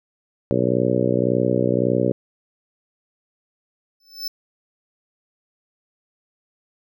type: harmonic tone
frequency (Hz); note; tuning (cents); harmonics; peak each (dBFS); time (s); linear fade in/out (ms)
61.8; B1; +2; 2 / 3 / 4 / 5 / 6 / 7 / 8 / 9; -25 / -25 / -25 / -25 / -25 / -25 / -25 / -25; 0.51-2.12; 0
type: tone with exponential growth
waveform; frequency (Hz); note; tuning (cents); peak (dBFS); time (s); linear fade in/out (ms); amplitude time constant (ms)
square; 5274; E8; 0; -22; 4-4.28; 5; 59
effects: none